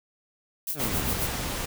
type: noise with tremolo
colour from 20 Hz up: violet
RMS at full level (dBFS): -28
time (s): 0.67-1.27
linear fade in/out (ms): 2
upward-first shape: triangle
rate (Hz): 7.5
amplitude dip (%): 95
type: exponential sweep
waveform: 15% pulse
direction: down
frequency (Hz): 163.7 to 31.08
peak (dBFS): -26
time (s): 0.74-1.28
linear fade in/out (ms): 50
type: noise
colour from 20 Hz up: pink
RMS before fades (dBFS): -31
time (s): 0.79-1.66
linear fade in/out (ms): 10
effects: none